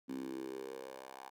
10% pulse tone with high-pass filter sweep, 66 Hz, C2, 16 cents sharp, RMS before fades -45 dBFS, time 0.08-1.3 s, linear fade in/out 20 ms, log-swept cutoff 250 to 790 Hz, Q 4.9, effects none

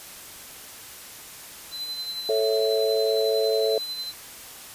triangle tone with tremolo, 4049 Hz, B7, 42 cents sharp, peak -27 dBFS, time 1.71-4.13 s, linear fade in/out 50 ms, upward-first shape sine, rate 11 Hz, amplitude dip 45%
sine chord, A major, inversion none, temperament equal, 440 / 554.4 / 659.3 Hz, A4 / C#5 / E5, 0 / 0 / 0 cents, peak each -22 / -27 / -27 dBFS, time 2.29-3.78 s, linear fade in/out 2 ms
effects white hiss -42 dBFS RMS until 4.74 s + resampled to 32000 Hz

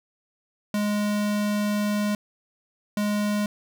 square tone pair in turn, 207.7 / 207.7 Hz, G#3 / G#3, 0 / 0 cents, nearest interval unison, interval 0 cents, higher neither, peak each -23 dBFS, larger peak neither, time 0.74-2.15 / 2.97-3.46 s, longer first, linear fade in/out 2 ms, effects 10-bit

